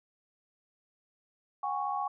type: chord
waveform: sine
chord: F# suspended second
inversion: none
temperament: equal with one note detuned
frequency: 740 / 815.4 / 1108.7 Hz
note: F#5 / G#5 / C#6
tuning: 0 / -32 / 0 cents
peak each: -37 / -33 / -34 dBFS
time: 1.63-2.08 s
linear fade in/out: 5 ms
effects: none